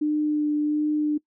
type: tone with vibrato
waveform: sine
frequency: 299.9 Hz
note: D4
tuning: 36 cents sharp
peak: -20 dBFS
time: 0.01-1.18 s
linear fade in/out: 10 ms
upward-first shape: sine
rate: 1.4 Hz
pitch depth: 12 cents each way
effects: noise-tail reverb RT60 0.1 s tail -22 dB re dry